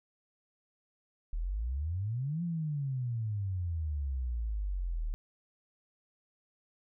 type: exponential two-way sweep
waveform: sine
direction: up then down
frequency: 37.37 to 175.5 to 37.37 Hz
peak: -31 dBFS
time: 1.33-5.14 s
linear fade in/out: 0 ms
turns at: 2.43 s
effects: none